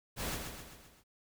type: noise with echo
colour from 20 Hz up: pink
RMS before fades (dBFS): -37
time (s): 0.16-0.39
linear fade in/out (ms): 50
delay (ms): 130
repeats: 5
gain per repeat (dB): -5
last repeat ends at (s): 1.04
effects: none